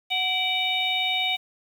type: harmonic tone with a mistuned harmonic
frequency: 741 Hz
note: F#5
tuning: 2 cents sharp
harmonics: 1 / 3 / 4 / 5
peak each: -30 / -27 / -29 / -26 dBFS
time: 0.1-1.37 s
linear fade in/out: 20 ms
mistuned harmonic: 3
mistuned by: +73 cents
effects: 8-bit